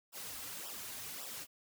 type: noise with flanger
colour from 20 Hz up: white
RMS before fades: -45 dBFS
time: 0.12-1.47 s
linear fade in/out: 50 ms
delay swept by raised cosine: 0.46 to 5.96 ms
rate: 1.8 Hz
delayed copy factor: -0.9
effects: none